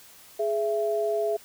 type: tone pair together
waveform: sine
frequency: 418.7 / 666.4 Hz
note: G#4 / E5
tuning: +14 / +19 cents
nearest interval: minor sixth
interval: 805 cents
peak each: -26 dBFS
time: 0.39-1.37 s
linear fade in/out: 10 ms
effects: white hiss -51 dBFS RMS until 1.44 s